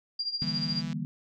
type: tone with tremolo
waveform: sine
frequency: 4779 Hz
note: D8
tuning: 29 cents sharp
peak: -26 dBFS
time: 0.19-0.82 s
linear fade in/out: 5 ms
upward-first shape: triangle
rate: 14 Hz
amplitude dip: 85%
type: chord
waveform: sine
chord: E half-diminished seventh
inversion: third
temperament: just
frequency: 148.33 / 164.81 / 197.78 / 237.3 Hz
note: D3 / E3 / G3 / Bb3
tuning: +18 / 0 / +16 / +31 cents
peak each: -36 dBFS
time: 0.42-1.05 s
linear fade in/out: 0 ms
type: click train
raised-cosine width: 0.2 ms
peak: -28 dBFS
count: 85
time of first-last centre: 0.42-0.929 s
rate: 165 Hz
effects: none